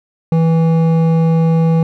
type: tone with hard clipping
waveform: triangle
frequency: 163.6 Hz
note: E3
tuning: 13 cents flat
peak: -11 dBFS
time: 0.32-1.83 s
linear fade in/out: 2 ms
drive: 14 dB
effects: none